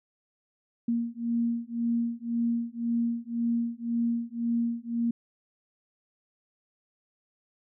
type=beating tone pair; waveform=sine; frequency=233.1 / 235 Hz; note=A#3 / A#3; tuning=0 / +14 cents; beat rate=1.9 Hz; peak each=-29 dBFS; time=0.88-5.11 s; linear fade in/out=5 ms; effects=none